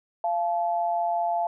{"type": "tone pair together", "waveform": "sine", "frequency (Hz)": [690, 864.8], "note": ["F5", "A5"], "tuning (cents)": [-21, -30], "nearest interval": "major third", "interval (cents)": 391, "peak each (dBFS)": [-24, -28], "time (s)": [0.24, 1.47], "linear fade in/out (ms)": 2, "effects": []}